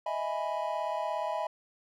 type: chord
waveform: triangle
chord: E major seventh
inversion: third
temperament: equal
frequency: 622.3 / 659.3 / 830.6 / 987.8 Hz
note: D#5 / E5 / G#5 / B5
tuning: 0 / 0 / 0 / 0 cents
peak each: -34 dBFS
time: 0.06-1.47 s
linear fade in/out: 5 ms
effects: none